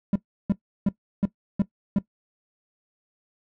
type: tone bursts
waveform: triangle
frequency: 198.5 Hz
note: G3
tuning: 22 cents sharp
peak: -15 dBFS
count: 6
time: 0.13-1.986 s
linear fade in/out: 2 ms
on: 26 ms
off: 340 ms
effects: noise-tail reverb RT60 0.1 s tail -18 dB re dry